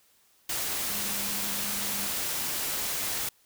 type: tone in noise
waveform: sine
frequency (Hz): 201.6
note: G3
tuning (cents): +49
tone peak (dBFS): -42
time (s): 0.89-2.07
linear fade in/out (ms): 5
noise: white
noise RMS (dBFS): -31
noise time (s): 0.49-3.29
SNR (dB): -14
effects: white hiss -64 dBFS RMS until 3.45 s